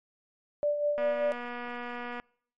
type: tone with tremolo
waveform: sine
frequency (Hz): 587.3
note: D5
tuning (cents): 0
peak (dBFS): -23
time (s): 0.63-1.32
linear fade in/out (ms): 0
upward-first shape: sine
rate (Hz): 5.1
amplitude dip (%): 50
type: click train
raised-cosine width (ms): 0.5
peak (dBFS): -24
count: 296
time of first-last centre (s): 0.98-2.199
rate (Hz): 242
effects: noise-tail reverb RT60 0.6 s tail -26 dB re dry + MP3 48 kbps